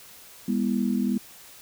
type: tone cluster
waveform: sine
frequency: 202.6 / 244.8 / 327.7 Hz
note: G#3 / B3 / E4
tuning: -43 / -15 / -10 cents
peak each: -25 / -25 / -33 dBFS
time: 0.48-1.18 s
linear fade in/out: 5 ms
effects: white hiss -48 dBFS RMS until 1.61 s